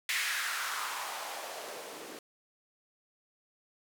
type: noise with band-pass filter sweep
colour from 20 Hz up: blue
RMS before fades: -37 dBFS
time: 0.09-2.19 s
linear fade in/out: 2 ms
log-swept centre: 2100 to 340 Hz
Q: 2.4
effects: none